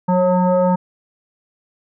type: tone with frequency modulation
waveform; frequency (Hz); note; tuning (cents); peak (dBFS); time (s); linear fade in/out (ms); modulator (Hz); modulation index
sine; 180; F#3; -47; -12; 0.08-0.76; 10; 363; 2
effects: none